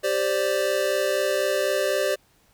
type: chord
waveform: square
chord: G suspended fourth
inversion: none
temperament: equal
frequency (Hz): 392 / 523.3 / 587.3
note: G4 / C5 / D5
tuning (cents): 0 / 0 / 0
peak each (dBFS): -28 / -27 / -25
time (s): 0.03-2.16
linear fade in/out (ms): 20
effects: pink hiss -61 dBFS RMS until 2.53 s